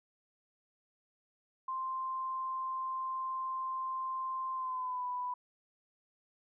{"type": "tone with pitch glide", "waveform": "sine", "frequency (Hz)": [1046.5, 991.8], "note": ["C6", "B5"], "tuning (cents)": [0, 7], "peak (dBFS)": -34, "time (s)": [1.68, 5.34], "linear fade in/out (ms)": 5, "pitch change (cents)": -93, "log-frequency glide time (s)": [4.54, 5.05], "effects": []}